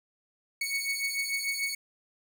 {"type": "beating tone pair", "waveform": "sawtooth", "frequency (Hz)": [2217, 2223.8], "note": ["C#7", "C#7"], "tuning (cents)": [0, 5], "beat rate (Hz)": 6.8, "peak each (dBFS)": [-30, -28], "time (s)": [0.61, 1.75], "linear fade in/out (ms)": 5, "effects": []}